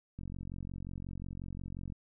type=click train; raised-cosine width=5 ms; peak=-30 dBFS; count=80; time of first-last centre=0.19-1.922 s; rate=45.6 Hz; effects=none